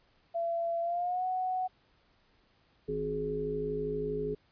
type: tone with pitch glide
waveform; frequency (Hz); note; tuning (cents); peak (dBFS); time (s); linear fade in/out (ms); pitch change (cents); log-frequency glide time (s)
sine; 676 to 741.5; E5 to F#5; +43 to +4; -29; 0.34-1.68; 20; +161; 0.81-1.25
type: harmonic tone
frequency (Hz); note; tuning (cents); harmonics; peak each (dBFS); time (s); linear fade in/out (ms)
52.5; G#1; +19; 1 / 3 / 5 / 7 / 8; -44 / -40 / -41 / -43 / -32; 2.88-4.35; 10
effects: pink hiss -68 dBFS RMS until 4.51 s + resampled to 11025 Hz